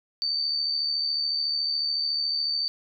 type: tone with amplitude modulation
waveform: sine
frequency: 4577 Hz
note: D8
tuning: 45 cents flat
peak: -22 dBFS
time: 0.22-2.68 s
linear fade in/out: 0 ms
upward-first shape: sine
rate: 73.9 Hz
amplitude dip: 45%
effects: none